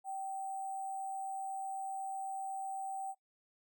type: tone with sample-and-hold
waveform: sine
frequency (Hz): 774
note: G5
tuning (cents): -22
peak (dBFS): -37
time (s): 0.04-3.15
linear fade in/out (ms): 50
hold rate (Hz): 8820
effects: noise-tail reverb RT60 0.1 s tail -17 dB re dry